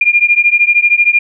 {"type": "beating tone pair", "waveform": "sine", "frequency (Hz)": [2404, 2417], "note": ["D7", "D7"], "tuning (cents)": [40, 49], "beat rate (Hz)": 13, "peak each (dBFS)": -10, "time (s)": [0.01, 1.19], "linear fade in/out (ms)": 5, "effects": []}